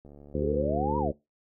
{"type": "click train", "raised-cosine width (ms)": 2, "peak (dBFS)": -36, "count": 44, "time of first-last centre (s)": [0.05, 0.646], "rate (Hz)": 72.1}
{"type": "harmonic tone", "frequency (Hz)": 73.42, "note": "D2", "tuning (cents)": 0, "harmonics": [1, 2, 3, 4, 5, 6, 7], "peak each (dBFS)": [-34, -34, -34, -34, -34, -34, -34], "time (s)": [0.34, 1.12], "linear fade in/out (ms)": 10}
{"type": "exponential two-way sweep", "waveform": "sine", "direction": "up then down", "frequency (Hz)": [368.1, 984, 522], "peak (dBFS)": -29, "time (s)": [0.39, 1.13], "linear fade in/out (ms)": 50, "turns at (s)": 0.98}
{"effects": ["noise-tail reverb RT60 0.2 s tail -20 dB re dry"]}